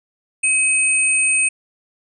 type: tone pair together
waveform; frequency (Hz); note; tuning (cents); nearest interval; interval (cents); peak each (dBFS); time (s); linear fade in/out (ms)
sine; 2545 / 8675; D#7 / C#9; +39 / -38; octave + major sixth; 2123; -16 / -17; 0.43-1.49; 10
effects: none